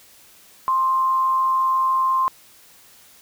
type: tone with amplitude modulation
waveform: sine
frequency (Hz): 1051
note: C6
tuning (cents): +7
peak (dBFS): -15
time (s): 0.68-2.28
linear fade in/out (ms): 0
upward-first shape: sine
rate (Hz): 172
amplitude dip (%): 25
effects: white hiss -50 dBFS RMS until 3.21 s